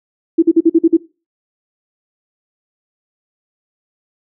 sine tone bursts, 329.6 Hz, E4, in tune, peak -5 dBFS, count 7, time 0.38-0.971 s, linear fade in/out 10 ms, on 45 ms, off 46 ms, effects noise-tail reverb RT60 0.3 s tail -19 dB re dry

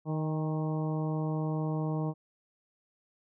harmonic tone with a mistuned harmonic, 155.56 Hz, D#3, in tune, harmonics 1 / 2 / 3 / 4 / 5 / 6 / 7, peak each -30 / -36 / -40 / -42 / -44 / -46 / -47 dBFS, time 0.05-2.14 s, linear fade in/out 50 ms, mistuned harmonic 5, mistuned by +34 cents, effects none

